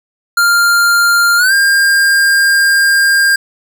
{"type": "tone with pitch glide", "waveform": "square", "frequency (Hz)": [1396.9, 1604.6], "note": ["F6", "G6"], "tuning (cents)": [0, 40], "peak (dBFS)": -8, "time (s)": [0.37, 3.36], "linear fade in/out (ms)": 5, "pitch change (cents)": 240, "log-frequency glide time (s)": [1.37, 1.53], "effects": []}